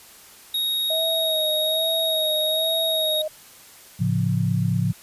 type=tone; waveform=square; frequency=3761 Hz; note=A#7; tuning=15 cents sharp; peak=-22 dBFS; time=0.54-3.22 s; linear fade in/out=5 ms
type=tone with vibrato; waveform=sine; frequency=635 Hz; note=D#5; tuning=35 cents sharp; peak=-24 dBFS; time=0.9-3.28 s; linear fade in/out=5 ms; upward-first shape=sine; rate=1.2 Hz; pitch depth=47 cents each way
type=chord; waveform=sine; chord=A augmented; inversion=none; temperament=equal; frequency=110 / 138.59 / 174.61 Hz; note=A2 / C#3 / E#3; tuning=0 / 0 / 0 cents; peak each=-23 / -24 / -23 dBFS; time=3.99-4.93 s; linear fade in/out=20 ms
effects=white hiss -47 dBFS RMS until 5.02 s + resampled to 32000 Hz